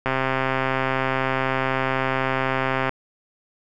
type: click train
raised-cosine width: 0.5 ms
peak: -7 dBFS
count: 375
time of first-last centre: 0.06-2.893 s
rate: 132 Hz
effects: none